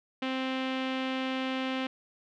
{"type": "tone with low-pass filter", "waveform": "sawtooth", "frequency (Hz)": 261.6, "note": "C4", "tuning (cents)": 0, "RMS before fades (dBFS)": -32, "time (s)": [0.22, 1.87], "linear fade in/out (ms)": 5, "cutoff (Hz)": 3000, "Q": 2.5, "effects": []}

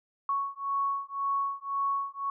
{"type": "beating tone pair", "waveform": "sine", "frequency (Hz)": [1108.7, 1110.6], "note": ["C#6", "C#6"], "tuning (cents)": [0, 3], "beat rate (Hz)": 1.9, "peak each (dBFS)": -31, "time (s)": [0.29, 2.3], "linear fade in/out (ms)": 2, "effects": []}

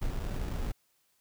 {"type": "noise with sample-and-hold", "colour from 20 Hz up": "brown", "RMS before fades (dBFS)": -33, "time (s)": [0.01, 0.72], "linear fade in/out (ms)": 10, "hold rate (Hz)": 2100, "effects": ["white hiss -72 dBFS RMS until 1.2 s"]}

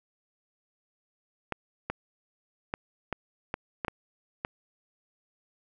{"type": "clicks", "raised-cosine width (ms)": 0.5, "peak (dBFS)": -15, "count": 8, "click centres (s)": [1.523, 1.9, 2.739, 3.127, 3.541, 3.848, 3.882, 4.449], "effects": []}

